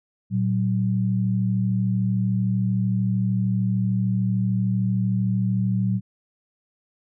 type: tone pair together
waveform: sine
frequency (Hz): 115.5 / 188.72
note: A#2 / F#3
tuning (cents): -16 / +34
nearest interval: major sixth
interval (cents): 850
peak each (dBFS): -22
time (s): 0.3-6.01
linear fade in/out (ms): 50
effects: none